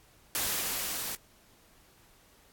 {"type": "noise with level ramp", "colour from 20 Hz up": "white", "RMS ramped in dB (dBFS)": [-30, -36], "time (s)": [0.35, 1.15], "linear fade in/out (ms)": 0, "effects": ["pink hiss -61 dBFS RMS until 2.52 s", "AAC 64 kbps"]}